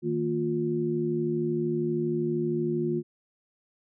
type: tone cluster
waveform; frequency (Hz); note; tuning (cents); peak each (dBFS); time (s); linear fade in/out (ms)
sine; 156.6 / 229.4 / 353.7; D#3 / A#3 / F4; +11 / -28 / +22; -31 / -31 / -27; 0.02-3.03; 50
effects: none